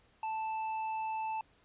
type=tone with tanh clipping; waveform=sine; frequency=880 Hz; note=A5; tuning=in tune; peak=-35 dBFS; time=0.23-1.41 s; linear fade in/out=2 ms; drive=8 dB; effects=pink hiss -67 dBFS RMS until 1.64 s + resampled to 8000 Hz